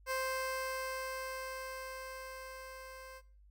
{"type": "tone with level ramp", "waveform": "15% pulse", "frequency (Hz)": 523.3, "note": "C5", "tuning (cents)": 0, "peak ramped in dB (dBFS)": [-27, -43], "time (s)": [0.06, 3.22], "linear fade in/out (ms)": 50, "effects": ["noise-tail reverb RT60 0.4 s tail -18 dB re dry", "added 50 Hz sine -58 dBFS peak until 3.5 s"]}